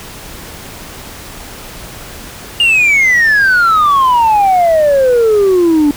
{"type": "exponential sweep", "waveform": "sine", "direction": "down", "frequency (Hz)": [2856, 285.4], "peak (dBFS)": -4, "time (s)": [2.6, 5.91], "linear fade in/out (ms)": 2, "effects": ["tanh soft clip ceiling -5 dBFS", "pink hiss -30 dBFS RMS until 5.96 s"]}